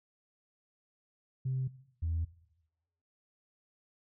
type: tone pair in turn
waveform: sine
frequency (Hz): 130.7 / 82.34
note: C3 / E2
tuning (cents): -1 / -1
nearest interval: minor sixth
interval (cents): 800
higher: first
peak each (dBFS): -29 / -29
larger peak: neither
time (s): 1.45-1.68 / 2.02-2.25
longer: neither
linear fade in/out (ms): 10
effects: noise-tail reverb RT60 0.9 s tail -19 dB re dry + tanh soft clip ceiling -26 dBFS